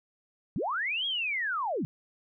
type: linear two-way sweep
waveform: sine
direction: up then down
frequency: 123.47 to 3335 to 123.47 Hz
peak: -28 dBFS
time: 0.56-1.85 s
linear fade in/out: 0 ms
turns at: 1.06 s
effects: none